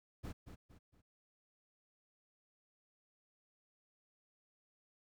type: noise with echo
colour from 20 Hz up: brown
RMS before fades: -44 dBFS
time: 0.23-0.33 s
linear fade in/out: 20 ms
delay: 230 ms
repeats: 3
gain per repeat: -8 dB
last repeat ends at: 1.02 s
effects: none